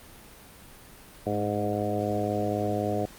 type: harmonic tone with a mistuned harmonic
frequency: 103.83 Hz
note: G#2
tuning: in tune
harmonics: 1 / 2 / 3 / 4 / 5 / 6 / 7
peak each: -33 / -33 / -33 / -33 / -33 / -33 / -33 dBFS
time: 1.26-3.06 s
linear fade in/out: 10 ms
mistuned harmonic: 2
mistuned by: +32 cents
effects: pink hiss -49 dBFS RMS until 3.18 s + Opus 32 kbps